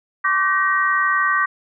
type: tone cluster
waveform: sine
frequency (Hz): 1082 / 1162 / 1537 / 1889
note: C#6 / D6 / G6 / A#6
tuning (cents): -42 / -19 / -35 / +22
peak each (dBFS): -27 / -19 / -21 / -20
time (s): 0.24-1.46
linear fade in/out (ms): 10
effects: none